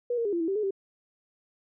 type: tone with pitch steps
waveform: sine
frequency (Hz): 484.2 / 464.5 / 407.3 / 341.8 / 327.4 / 389 / 426.3 / 390.1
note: B4 / A#4 / G#4 / F4 / E4 / G4 / G#4 / G4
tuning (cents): -34 / -6 / -34 / -37 / -12 / -13 / +45 / -8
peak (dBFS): -25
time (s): 0.1-0.708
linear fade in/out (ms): 5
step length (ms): 76
effects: none